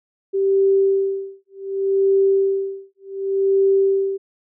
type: tone with tremolo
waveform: sine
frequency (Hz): 390.1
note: G4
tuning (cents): -8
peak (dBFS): -12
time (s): 0.33-4.18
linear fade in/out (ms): 20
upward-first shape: sine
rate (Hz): 0.67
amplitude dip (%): 100
effects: none